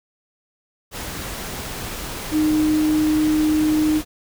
sine tone in noise, 307.7 Hz, D#4, 19 cents flat, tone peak -15 dBFS, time 2.31-4.02 s, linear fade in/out 50 ms, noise pink, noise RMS -30 dBFS, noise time 0.91-4.05 s, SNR +12 dB, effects none

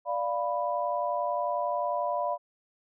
sine chord, B diminished, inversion first, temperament equal, 587.3 / 698.5 / 987.8 Hz, D5 / F5 / B5, 0 / 0 / 0 cents, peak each -31 dBFS, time 0.05-2.38 s, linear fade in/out 50 ms, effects none

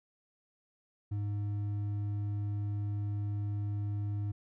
triangle tone with hard clipping, 102.7 Hz, G#2, 19 cents flat, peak -33 dBFS, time 1.11-4.32 s, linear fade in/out 10 ms, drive 8 dB, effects none

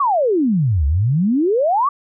sine exponential two-way sweep, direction down then up, 1182 to 67.1 to 1182 Hz, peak -13 dBFS, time 0-1.89 s, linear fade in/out 5 ms, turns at 0.86 s, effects none

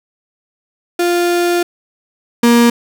35% pulse tone pair in turn, 349.2 / 236.4 Hz, F4 / A#3, 0 / +24 cents, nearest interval perfect fifth, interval 676 cents, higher first, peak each -10 / -5 dBFS, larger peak second, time 0.99-1.63 / 2.43-2.7 s, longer first, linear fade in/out 5 ms, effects none

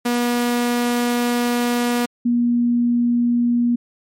sawtooth / sine tone pair in turn, 241.2 / 239.4 Hz, B3 / A#3, -41 / +46 cents, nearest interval unison, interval 13 cents, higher first, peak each -13 / -14 dBFS, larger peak first, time 0.05-2.06 / 2.25-3.76 s, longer first, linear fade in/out 10 ms, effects MP3 64 kbps

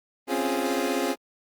25% pulse chord, Db major seventh, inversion third, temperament equal, 261.6 / 277.2 / 349.2 / 415.3 Hz, C4 / Db4 / F4 / Ab4, 0 / 0 / 0 / 0 cents, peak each -26 dBFS, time 0.27-1.16 s, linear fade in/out 50 ms, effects Opus 24 kbps

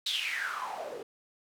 white noise with band-pass filter sweep, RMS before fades -35 dBFS, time 0.06-1.03 s, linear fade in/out 5 ms, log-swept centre 3900 to 400 Hz, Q 8, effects none

